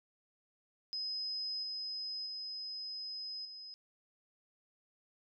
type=tone with level steps; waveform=sine; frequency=5060 Hz; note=D#8; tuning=28 cents sharp; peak=-36 / -38 / -40 / -46 dBFS; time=0.93-3.74 s; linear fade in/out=0 ms; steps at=1.63 / 2.26 / 3.45 s; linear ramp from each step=2 ms; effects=none